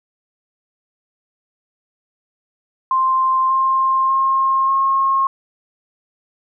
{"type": "tone with pitch steps", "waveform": "sine", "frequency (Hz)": [1048, 1058.3, 1068.8, 1079.3], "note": ["C6", "C6", "C6", "C#6"], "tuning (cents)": [2, 19, 36, -47], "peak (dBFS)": -13, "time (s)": [2.91, 5.27], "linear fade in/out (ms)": 2, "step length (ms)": 590, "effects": []}